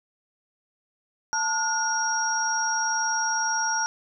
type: tone cluster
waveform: sine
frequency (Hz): 889 / 1431 / 5630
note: A5 / F6 / F8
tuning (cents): +18 / +42 / +13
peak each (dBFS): -27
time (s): 1.33-3.86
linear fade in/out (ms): 0
effects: none